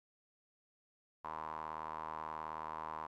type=tone with band-pass filter; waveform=sawtooth; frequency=78.7 Hz; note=D#2; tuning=20 cents sharp; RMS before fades=-44 dBFS; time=1.24-3.07 s; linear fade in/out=10 ms; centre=1000 Hz; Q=6.4; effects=none